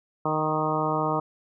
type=harmonic tone with a mistuned harmonic; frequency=155 Hz; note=D#3; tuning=6 cents flat; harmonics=1 / 2 / 3 / 4 / 5 / 6 / 7 / 8; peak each=-31 / -31 / -31 / -31 / -31 / -31 / -31 / -31 dBFS; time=0.25-1.2 s; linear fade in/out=5 ms; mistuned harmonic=6; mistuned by=+19 cents; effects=none